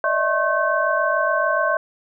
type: tone cluster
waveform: sine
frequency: 575 / 605 / 652 / 1080 / 1537 Hz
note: D5 / D#5 / E5 / C#6 / G6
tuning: -37 / -49 / -19 / -45 / -35 cents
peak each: -31 / -24 / -23 / -22 / -22 dBFS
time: 0.04-1.77 s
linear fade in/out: 2 ms
effects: none